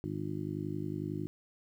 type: harmonic tone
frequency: 51 Hz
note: G#1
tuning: 31 cents flat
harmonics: 2 / 3 / 4 / 5 / 6 / 7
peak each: -42 / -39 / -44 / -46 / -39 / -42 dBFS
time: 0.04-1.27 s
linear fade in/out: 0 ms
effects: 11-bit